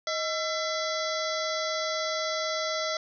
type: harmonic tone with a mistuned harmonic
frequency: 673 Hz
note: E5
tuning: 36 cents sharp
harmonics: 1 / 2 / 3 / 5 / 6 / 7 / 8 / 9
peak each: -31 / -34 / -36 / -38 / -39 / -39 / -40 / -41 dBFS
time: 0.07-2.97 s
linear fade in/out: 2 ms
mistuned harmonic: 1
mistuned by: -120 cents
effects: none